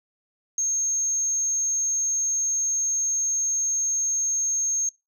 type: tone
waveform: sine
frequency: 6440 Hz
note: G8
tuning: 46 cents sharp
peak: -21 dBFS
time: 0.58-4.89 s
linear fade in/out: 2 ms
effects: noise-tail reverb RT60 0.2 s tail -21 dB re dry + tanh soft clip ceiling -17 dBFS